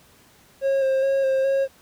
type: tone with vibrato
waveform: triangle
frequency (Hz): 538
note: C5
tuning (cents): +48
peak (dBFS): -16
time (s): 0.61-1.68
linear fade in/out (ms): 50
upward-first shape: square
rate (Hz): 2.4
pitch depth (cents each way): 19
effects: pink hiss -54 dBFS RMS until 1.81 s + high-pass 60 Hz 12 dB/octave